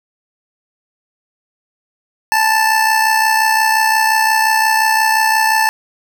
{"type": "tone with amplitude modulation", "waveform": "25% pulse", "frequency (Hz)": 880, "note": "A5", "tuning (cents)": 0, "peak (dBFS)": -5, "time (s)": [2.32, 5.69], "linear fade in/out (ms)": 0, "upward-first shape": "sine", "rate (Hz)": 65.7, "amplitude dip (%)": 50, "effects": []}